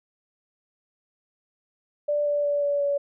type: tone with pitch steps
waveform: sine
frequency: 587.3 / 582.6 / 577.9 / 573.2 / 568.6 Hz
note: D5 / D5 / D5 / D5 / C#5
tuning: 0 / -14 / -28 / -42 / +44 cents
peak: -21 dBFS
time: 2.08-2.98 s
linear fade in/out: 10 ms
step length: 180 ms
effects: none